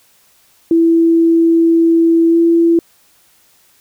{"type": "tone with pitch glide", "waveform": "sine", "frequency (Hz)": [331.5, 335.4], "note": ["E4", "E4"], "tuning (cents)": [10, 30], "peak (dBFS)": -7, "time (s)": [0.71, 2.79], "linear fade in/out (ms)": 2, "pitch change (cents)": 20, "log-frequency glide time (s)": [2.29, 2.37], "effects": ["white hiss -52 dBFS RMS until 3.8 s"]}